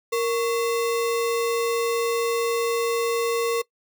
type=tone with sample-and-hold; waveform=sine; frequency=465.4 Hz; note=A#4; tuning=3 cents flat; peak=-20 dBFS; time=0.12-3.62 s; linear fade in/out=10 ms; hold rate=1575 Hz; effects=noise-tail reverb RT60 0.1 s tail -21 dB re dry